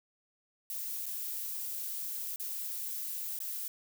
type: noise with dropouts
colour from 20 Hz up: violet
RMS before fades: -38 dBFS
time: 0.7-3.68 s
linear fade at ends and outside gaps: 1 ms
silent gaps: 1.058-1.063 / 2.36-2.398 / 3.389-3.402 s
effects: none